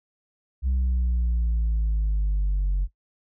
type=exponential sweep; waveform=sine; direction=down; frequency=65.5 to 45.75 Hz; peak=-18 dBFS; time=0.62-2.88 s; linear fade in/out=50 ms; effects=noise-tail reverb RT60 0.1 s tail -18 dB re dry + tanh soft clip ceiling -19 dBFS